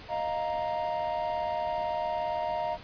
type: chord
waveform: triangle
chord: Eb suspended second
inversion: none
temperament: just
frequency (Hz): 622.3 / 700 / 933.4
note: Eb5 / F5 / Bb5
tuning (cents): 0 / +4 / +2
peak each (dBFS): -31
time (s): 0.08-2.78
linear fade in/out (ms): 50
effects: pink hiss -47 dBFS RMS until 2.83 s + resampled to 11025 Hz